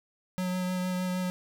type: tone with vibrato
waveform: square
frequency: 182.8 Hz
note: F#3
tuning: 21 cents flat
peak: -29 dBFS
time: 0.38-1.3 s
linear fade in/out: 0 ms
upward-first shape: triangle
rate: 6.5 Hz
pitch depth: 17 cents each way
effects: none